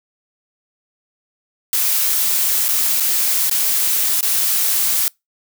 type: noise with dropouts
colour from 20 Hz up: blue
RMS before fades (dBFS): -17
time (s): 1.73-5.08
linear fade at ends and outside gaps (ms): 1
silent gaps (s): 2.683-2.688 / 3-3.005 / 3.497-3.512 / 4.209-4.228
effects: noise-tail reverb RT60 0.2 s tail -26 dB re dry